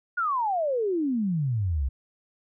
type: exponential sweep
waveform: sine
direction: down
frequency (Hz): 1473 to 61.74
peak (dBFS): -23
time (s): 0.17-1.89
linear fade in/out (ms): 10
effects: none